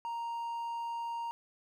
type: tone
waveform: triangle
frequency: 932.3 Hz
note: A#5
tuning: in tune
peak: -33 dBFS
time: 0.05-1.31 s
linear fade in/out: 0 ms
effects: none